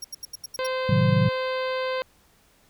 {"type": "tone bursts", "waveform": "sawtooth", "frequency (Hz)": 5588, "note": "F8", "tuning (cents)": 0, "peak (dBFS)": -29, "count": 7, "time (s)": [0.02, 0.668], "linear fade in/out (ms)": 5, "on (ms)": 24, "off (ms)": 80}
{"type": "harmonic tone", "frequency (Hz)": 517, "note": "C5", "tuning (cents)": -21, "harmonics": [1, 2, 3, 4, 5, 6, 7, 8, 9], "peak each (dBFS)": [-26, -32, -36, -38, -40, -42, -43, -44, -45], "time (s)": [0.59, 2.02], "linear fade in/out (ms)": 0}
{"type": "chord", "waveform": "sine", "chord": "A diminished seventh", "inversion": "none", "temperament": "equal", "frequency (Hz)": [110, 130.81, 155.56, 185], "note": ["A2", "C3", "Eb3", "Gb3"], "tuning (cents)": [0, 0, 0, 0], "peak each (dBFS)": -23, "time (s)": [0.89, 1.29], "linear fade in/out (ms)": 5}
{"effects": ["pink hiss -60 dBFS RMS until 2.69 s"]}